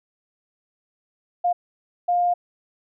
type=tone bursts at uneven times; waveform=sine; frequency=706 Hz; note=F5; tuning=19 cents sharp; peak=-17 dBFS; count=2; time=1.44-1.53 / 2.08-2.34 s; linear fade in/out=10 ms; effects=none